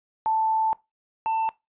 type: tone pair in turn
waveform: sine / triangle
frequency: 882 / 890.7 Hz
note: A5 / A5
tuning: +4 / +21 cents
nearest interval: unison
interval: 17 cents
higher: second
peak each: -20 dBFS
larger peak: neither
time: 0.26-0.73 / 1.26-1.49 s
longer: first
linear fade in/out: 0 ms
effects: noise-tail reverb RT60 0.2 s tail -20 dB re dry + resampled to 8000 Hz